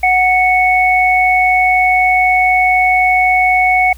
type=tone pair together; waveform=sine; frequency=738.8 / 2214 Hz; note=F#5 / C#7; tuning=-3 / -3 cents; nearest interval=octave + perfect fifth; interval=1900 cents; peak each=-11 dBFS; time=0.03-3.93 s; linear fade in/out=5 ms; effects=added 60 Hz sine -32 dBFS peak until 3.97 s + white hiss -45 dBFS RMS until 3.97 s